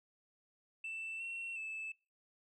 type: tone with pitch steps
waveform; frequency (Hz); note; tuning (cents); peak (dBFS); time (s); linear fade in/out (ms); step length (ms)
sine; 2660 / 2718 / 2624; E7 / F7 / E7; +15 / -48 / -9; -38; 0.84-1.92; 5; 360
effects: noise-tail reverb RT60 0.3 s tail -23 dB re dry + tanh soft clip ceiling -38 dBFS